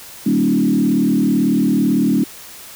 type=tone with frequency modulation; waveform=sine; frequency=246.9 Hz; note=B3; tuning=in tune; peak=-12 dBFS; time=0.26-2.24 s; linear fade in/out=5 ms; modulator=38 Hz; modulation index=1.7; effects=white hiss -37 dBFS RMS until 2.75 s